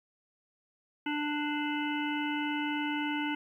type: harmonic tone with a mistuned harmonic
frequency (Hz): 296.1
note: D4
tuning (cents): +14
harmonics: 1 / 3 / 5 / 7 / 9 / 10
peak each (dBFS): -32 / -37 / -39 / -40 / -42 / -42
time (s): 1.06-3.35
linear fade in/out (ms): 5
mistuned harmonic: 9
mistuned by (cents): -26
effects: 11-bit